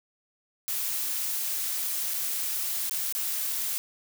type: noise with dropouts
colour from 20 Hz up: blue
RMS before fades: -30 dBFS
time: 0.68-3.78 s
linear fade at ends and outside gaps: 0 ms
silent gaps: 2.137-2.141 / 2.896-2.91 / 3.125-3.15 s
effects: none